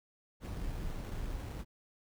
brown noise with sample-and-hold, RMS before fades -39 dBFS, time 0.4-1.65 s, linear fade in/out 50 ms, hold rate 4900 Hz, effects none

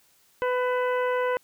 harmonic tone with a mistuned harmonic, 499.6 Hz, B4, 20 cents sharp, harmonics 1 / 2 / 3 / 4 / 5 / 6, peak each -24 / -29 / -33 / -37 / -43 / -47 dBFS, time 0.42-1.37 s, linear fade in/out 0 ms, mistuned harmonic 5, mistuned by +56 cents, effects white hiss -62 dBFS RMS until 1.43 s

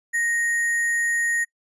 sine tone with sample-and-hold, 1869 Hz, A#6, 4 cents sharp, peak -20 dBFS, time 0.13-1.45 s, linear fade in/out 20 ms, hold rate 8820 Hz, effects noise-tail reverb RT60 0.1 s tail -23 dB re dry + resampled to 24000 Hz

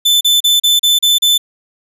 40% pulse tone bursts, 3520 Hz, A7, in tune, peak -7 dBFS, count 7, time 0.05-1.38 s, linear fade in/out 10 ms, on 160 ms, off 35 ms, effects none

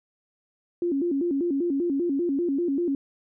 sine tone with vibrato, 310 Hz, D#4, 6 cents flat, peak -22 dBFS, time 0.82-2.95 s, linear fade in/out 2 ms, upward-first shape square, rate 5.1 Hz, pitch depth 200 cents each way, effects none

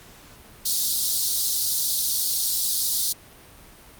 pink high-pass noise, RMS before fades -23 dBFS, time 0.65-3.13 s, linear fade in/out 10 ms, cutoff 3900 Hz, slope 48 dB/octave, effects pink hiss -48 dBFS RMS until 3.99 s + Opus 48 kbps

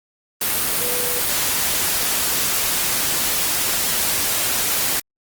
sine tone in noise, 489.8 Hz, B4, 14 cents flat, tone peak -28 dBFS, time 0.81-1.2 s, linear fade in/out 5 ms, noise white, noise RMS -20 dBFS, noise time 0.41-5 s, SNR -11 dB, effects Opus 24 kbps

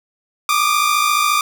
sawtooth tone pair together, 1168.7 / 1223 Hz, D6 / D#6, -9 / -30 cents, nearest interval minor second, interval 79 cents, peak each -13 dBFS, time 0.49-1.41 s, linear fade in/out 2 ms, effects none

